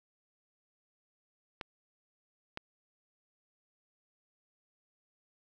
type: clicks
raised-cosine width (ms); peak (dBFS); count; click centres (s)
0.3; -22; 2; 1.612 / 2.574
effects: none